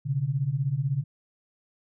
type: beating tone pair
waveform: sine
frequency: 126.9 / 142.9 Hz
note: B2 / D3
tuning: +47 / -47 cents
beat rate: 16 Hz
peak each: -28 / -26 dBFS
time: 0.05-1.04 s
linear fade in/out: 20 ms
effects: none